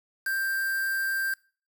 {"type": "tone with quantisation", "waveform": "triangle", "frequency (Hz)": 1578, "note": "G6", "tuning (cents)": 11, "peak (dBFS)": -24, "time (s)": [0.26, 1.34], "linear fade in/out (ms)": 5, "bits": 6, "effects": ["noise-tail reverb RT60 0.4 s tail -24 dB re dry"]}